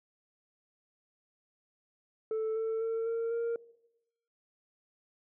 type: tone with pitch steps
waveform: sine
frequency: 440 / 446.1 / 452.4 / 458.7 / 465.1 Hz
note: A4 / A4 / A4 / A#4 / A#4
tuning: 0 / +24 / +48 / -28 / -4 cents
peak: -27 dBFS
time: 2.31-3.56 s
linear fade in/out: 2 ms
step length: 250 ms
effects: noise-tail reverb RT60 0.9 s tail -22 dB re dry + tanh soft clip ceiling -29 dBFS